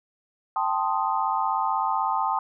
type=chord; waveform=sine; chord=A half-diminished seventh; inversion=third; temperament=equal; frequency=784 / 880 / 1046.5 / 1244.5 Hz; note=G5 / A5 / C6 / Eb6; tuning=0 / 0 / 0 / 0 cents; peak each=-28 / -26 / -28 / -29 dBFS; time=0.56-2.39 s; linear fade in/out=2 ms; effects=none